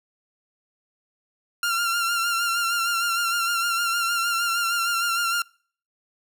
sawtooth tone with vibrato, 1382 Hz, F6, 19 cents flat, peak -18 dBFS, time 1.63-5.42 s, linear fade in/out 2 ms, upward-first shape sine, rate 6.5 Hz, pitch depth 38 cents each way, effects noise-tail reverb RT60 0.5 s tail -26 dB re dry

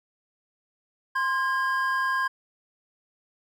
triangle tone pair together, 1046.5 / 1625 Hz, C6 / G#6, 0 / -38 cents, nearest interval minor sixth, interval 762 cents, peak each -24 dBFS, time 1.15-2.28 s, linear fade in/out 10 ms, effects none

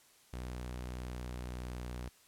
sawtooth tone with pitch glide, 61.74 to 61.35 Hz, B1 to B1, 0 to -11 cents, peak -36 dBFS, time 0.33-2.09 s, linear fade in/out 5 ms, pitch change -11 cents, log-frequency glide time 1.11-1.64 s, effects white hiss -64 dBFS RMS until 2.27 s + low-pass 12000 Hz 12 dB/octave

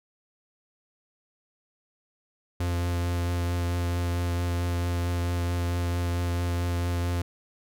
45% pulse tone with vibrato, 87.2 Hz, F2, 2 cents flat, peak -25 dBFS, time 2.6-7.22 s, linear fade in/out 5 ms, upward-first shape triangle, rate 4.5 Hz, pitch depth 14 cents each way, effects none

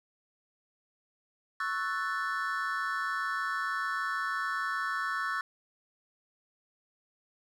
triangle chord, F# minor seventh, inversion second, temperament equal with one note detuned, 1108.7 / 1318.5 / 1485.1 / 1760 Hz, C#6 / E6 / F#6 / A6, 0 / 0 / +6 / 0 cents, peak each -34 dBFS, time 1.6-5.41 s, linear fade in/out 2 ms, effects none

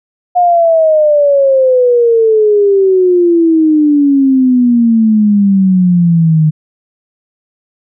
sine exponential sweep, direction down, 721 to 152.9 Hz, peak -5 dBFS, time 0.35-6.51 s, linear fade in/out 20 ms, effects none

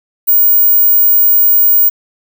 sine tone, 15410 Hz, B9, 44 cents flat, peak -5 dBFS, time 0.27-1.9 s, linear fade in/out 20 ms, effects 7-bit

